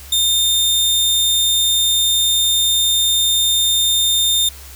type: tone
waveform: sawtooth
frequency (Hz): 3630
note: A#7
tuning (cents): -47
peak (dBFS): -10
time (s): 0.12-4.49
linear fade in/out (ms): 5
effects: added 68 Hz sine -37 dBFS peak until 4.75 s + white hiss -39 dBFS RMS until 4.75 s